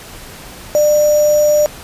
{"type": "tone with sample-and-hold", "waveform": "sine", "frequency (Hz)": 597, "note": "D5", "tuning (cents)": 28, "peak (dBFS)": -8, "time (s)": [0.75, 1.66], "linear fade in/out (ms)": 0, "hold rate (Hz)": 6300, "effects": ["pink hiss -34 dBFS RMS until 1.83 s", "resampled to 32000 Hz"]}